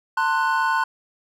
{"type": "chord", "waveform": "triangle", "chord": "F# diminished", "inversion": "first", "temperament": "equal with one note detuned", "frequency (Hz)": [897.5, 1046.5, 1480], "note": ["A5", "C6", "F#6"], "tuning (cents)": [34, 0, 0], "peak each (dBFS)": -21, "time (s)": [0.17, 0.84], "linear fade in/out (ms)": 5, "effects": []}